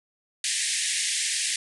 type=band-pass noise; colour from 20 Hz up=white; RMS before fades=-27 dBFS; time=0.44-1.56 s; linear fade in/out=2 ms; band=1700 to 10000 Hz; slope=96 dB/octave; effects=none